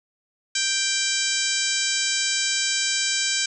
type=harmonic tone with a mistuned harmonic; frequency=784 Hz; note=G5; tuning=in tune; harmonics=2 / 3 / 4 / 5 / 6 / 7 / 8 / 9 / 10; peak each=-30 / -30 / -30 / -30 / -30 / -30 / -30 / -30 / -30 dBFS; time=0.55-3.46 s; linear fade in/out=5 ms; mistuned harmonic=6; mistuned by=+21 cents; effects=none